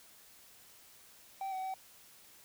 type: tone with pitch steps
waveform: triangle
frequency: 776 / 754 / 761 Hz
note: G5 / F#5 / F#5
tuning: -18 / +32 / +48 cents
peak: -34 dBFS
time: 1.41-1.74 s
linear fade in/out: 2 ms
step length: 110 ms
effects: white hiss -59 dBFS RMS until 2.44 s